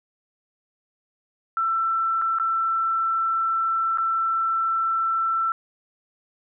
sine tone with dropouts, 1337 Hz, E6, 24 cents sharp, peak -20 dBFS, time 1.57-5.52 s, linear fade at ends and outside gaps 1 ms, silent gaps 2.216-2.22 / 2.386-2.398 / 3.974-3.983 s, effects none

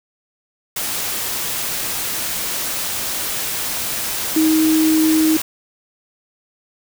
sine tone in noise, 315.3 Hz, D#4, 23 cents sharp, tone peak -12 dBFS, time 4.36-5.37 s, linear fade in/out 5 ms, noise white, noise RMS -23 dBFS, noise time 0.76-5.42 s, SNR +8 dB, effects none

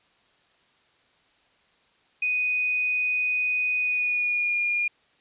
sine tone with pitch glide, 2489 to 2422 Hz, D#7 to D#7, 0 to -47 cents, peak -22 dBFS, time 2.22-4.88 s, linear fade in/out 5 ms, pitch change -47 cents, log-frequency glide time 3.79-4.58 s, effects white hiss -63 dBFS RMS until 5.2 s + resampled to 8000 Hz

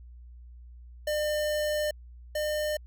square tone pair in turn, 602 / 604.6 Hz, D5 / D#5, +43 / -50 cents, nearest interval unison, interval 7 cents, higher second, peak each -27 / -28 dBFS, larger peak first, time 1.07-1.91 / 2.35-2.77 s, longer first, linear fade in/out 5 ms, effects added 60 Hz sine -45 dBFS peak until 2.86 s

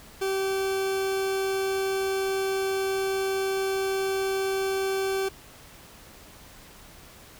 40% pulse tone, 386.4 Hz, G4, 25 cents flat, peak -24 dBFS, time 0.21-5.29 s, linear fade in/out 10 ms, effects pink hiss -49 dBFS RMS until 7.39 s

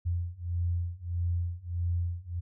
sine beating tone pair, 86 / 87.6 Hz, F2 / F2, -26 / +6 cents, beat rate 1.6 Hz, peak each -32 / -31 dBFS, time 0.05-2.41 s, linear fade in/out 20 ms, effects none

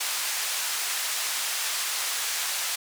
white band-pass noise, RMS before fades -29 dBFS, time 0-2.76 s, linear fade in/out 10 ms, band 910 to 9600 Hz, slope 12 dB/octave, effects none

